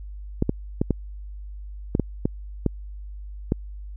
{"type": "clicks", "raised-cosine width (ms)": 3, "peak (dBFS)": -7, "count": 9, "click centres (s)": [0.424, 0.494, 0.815, 0.907, 1.951, 1.997, 2.255, 2.663, 3.521], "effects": ["added 50 Hz sine -34 dBFS peak until 3.96 s"]}